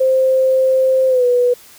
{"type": "tone with pitch glide", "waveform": "sine", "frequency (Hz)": [523.3, 491.1], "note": ["C5", "B4"], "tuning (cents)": [0, -10], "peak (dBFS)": -10, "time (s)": [0, 1.54], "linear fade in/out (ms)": 10, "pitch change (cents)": -110, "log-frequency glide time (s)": [1.08, 1.25], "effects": ["white hiss -43 dBFS RMS until 1.78 s"]}